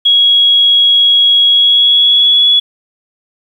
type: tone with pitch glide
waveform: sine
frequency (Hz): 3319 to 3387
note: G#7 to G#7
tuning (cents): -2 to +33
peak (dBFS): -5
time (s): 0.05-2.6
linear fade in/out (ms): 10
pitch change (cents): +35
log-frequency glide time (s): 1.47-2.47
effects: 7-bit